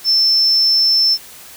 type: tone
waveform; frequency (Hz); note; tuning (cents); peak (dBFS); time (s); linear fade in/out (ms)
sine; 5320; E8; +15; -10; 0.04-1.18; 50
effects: white hiss -38 dBFS RMS until 1.56 s